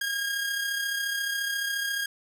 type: tone with amplitude modulation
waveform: sawtooth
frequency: 1626 Hz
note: G#6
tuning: 37 cents flat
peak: -22 dBFS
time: 0.01-2.06 s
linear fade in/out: 5 ms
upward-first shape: sine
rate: 34.3 Hz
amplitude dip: 40%
effects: none